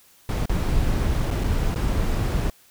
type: noise with dropouts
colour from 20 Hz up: brown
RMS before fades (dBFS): -22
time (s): 0.29-2.5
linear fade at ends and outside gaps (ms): 1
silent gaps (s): 0.457-0.494 / 1.305-1.311 / 1.438-1.442 / 1.745-1.759
effects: white hiss -55 dBFS RMS until 2.7 s